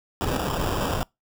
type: noise with sample-and-hold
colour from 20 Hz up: pink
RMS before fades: -26 dBFS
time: 0.21-1.03 s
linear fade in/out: 0 ms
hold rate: 2100 Hz
effects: noise-tail reverb RT60 0.2 s tail -25 dB re dry